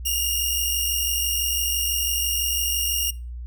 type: tone pair together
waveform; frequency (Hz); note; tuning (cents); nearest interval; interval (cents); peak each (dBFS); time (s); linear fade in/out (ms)
10% pulse; 2807 / 2853; F7 / F7; +8 / +36; unison; 28; -16; 0.05-3.11; 10
effects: noise-tail reverb RT60 0.3 s tail -21 dB re dry + added 60 Hz sine -31 dBFS peak until 3.46 s